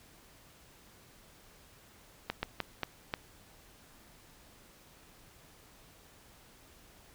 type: slowing click train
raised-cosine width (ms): 0.3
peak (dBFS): -16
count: 5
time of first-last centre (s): 2.3-3.139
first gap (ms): 130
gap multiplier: 1.33
effects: pink hiss -59 dBFS RMS until 7.14 s